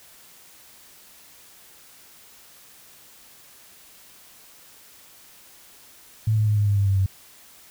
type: tone with pitch steps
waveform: sine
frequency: 109.4 / 107.33 / 105.31 / 103.32 / 101.37 / 99.45 / 97.58 / 95.73 Hz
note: A2 / A2 / G#2 / G#2 / G#2 / G2 / G2 / G2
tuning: -9 / -43 / +25 / -8 / -41 / +25 / -7 / -41 cents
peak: -17 dBFS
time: 6.27-7.062 s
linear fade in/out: 5 ms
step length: 99 ms
effects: white hiss -50 dBFS RMS until 7.7 s